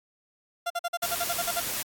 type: tone bursts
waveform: 30% pulse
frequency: 692 Hz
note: F5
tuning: 16 cents flat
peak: -24 dBFS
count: 11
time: 0.66-1.603 s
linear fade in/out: 10 ms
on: 43 ms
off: 47 ms
type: noise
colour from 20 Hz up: white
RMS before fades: -31 dBFS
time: 1.02-1.83 s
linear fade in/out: 10 ms
effects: AAC 64 kbps